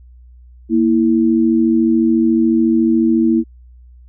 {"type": "tone pair together", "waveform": "sine", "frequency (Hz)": [233.1, 327.1], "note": ["A#3", "E4"], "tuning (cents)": [0, -13], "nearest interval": "tritone", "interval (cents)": 587, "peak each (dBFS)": -13, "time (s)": [0.69, 3.44], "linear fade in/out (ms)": 50, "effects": ["added 61 Hz sine -39 dBFS peak until 4.08 s"]}